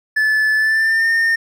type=tone with pitch glide; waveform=triangle; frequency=1737 to 1822.3 Hz; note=A6 to A#6; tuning=-23 to -40 cents; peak=-11 dBFS; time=0.16-1.36 s; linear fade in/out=10 ms; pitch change=+83 cents; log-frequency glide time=0.56-1.1 s; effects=none